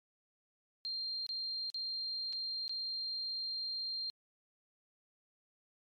sine tone with dropouts, 4186 Hz, C8, in tune, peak -36 dBFS, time 0.85-4.1 s, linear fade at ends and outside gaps 0 ms, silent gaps 1.265-1.291 / 1.701-1.744 / 2.326-2.331 / 2.68-2.694 s, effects MP3 64 kbps

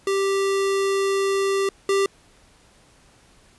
square tone pair in turn, 392 / 393.6 Hz, G4 / G4, 0 / +7 cents, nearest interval unison, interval 7 cents, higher second, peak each -20 / -18 dBFS, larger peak second, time 0.07-1.69 / 1.89-2.06 s, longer first, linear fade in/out 2 ms, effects pink hiss -55 dBFS RMS until 3.58 s + resampled to 24000 Hz

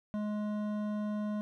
triangle tone with hard clipping, 210 Hz, G#3, 19 cents sharp, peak -34 dBFS, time 0.14-1.41 s, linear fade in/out 0 ms, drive 15 dB, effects none

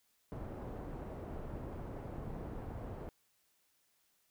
pink low-pass noise, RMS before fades -44 dBFS, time 0.32-3.09 s, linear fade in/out 0 ms, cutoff 740 Hz, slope 12 dB/octave, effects white hiss -75 dBFS RMS until 4.3 s

